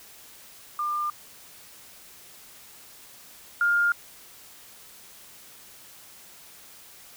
sine tone pair in turn, 1199 / 1408.8 Hz, D6 / F6, +36 / +15 cents, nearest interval minor third, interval 279 cents, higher second, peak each -25 / -19 dBFS, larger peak second, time 0.79-1.1 / 3.61-3.92 s, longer neither, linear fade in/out 2 ms, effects white hiss -49 dBFS RMS until 7.16 s

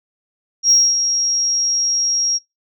sine tone with ADSR envelope, 5610 Hz, F8, 7 cents sharp, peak -7 dBFS, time 0.63-2.39 s, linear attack 76 ms, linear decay 240 ms, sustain -8 dB, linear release 29 ms, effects noise-tail reverb RT60 0.2 s tail -22 dB re dry + tanh soft clip ceiling -4 dBFS

